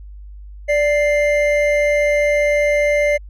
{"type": "tone pair together", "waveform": "triangle", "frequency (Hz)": [587, 2095], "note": ["D5", "C7"], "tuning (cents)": [-1, 2], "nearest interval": "octave + minor seventh", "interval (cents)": 2203, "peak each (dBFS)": [-12, -18], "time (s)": [0.68, 3.18], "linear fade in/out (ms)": 20, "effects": ["added 50 Hz sine -33 dBFS peak until 3.29 s"]}